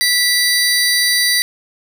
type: tone pair together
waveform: 25% pulse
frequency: 1967 / 4678 Hz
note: B6 / D8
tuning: -7 / -8 cents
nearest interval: octave + minor third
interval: 1499 cents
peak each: -11 dBFS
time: 0.01-1.42 s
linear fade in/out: 0 ms
effects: none